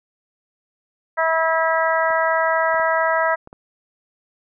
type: harmonic tone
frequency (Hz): 324.4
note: E4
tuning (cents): -28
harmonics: 2 / 3 / 4 / 5 / 6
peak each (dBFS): -20 / -22 / -23 / -24 / -25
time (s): 1.17-3.36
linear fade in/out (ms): 20
type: clicks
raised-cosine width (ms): 1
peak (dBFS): -26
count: 5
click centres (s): 2.105 / 2.744 / 2.798 / 3.474 / 3.529
effects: none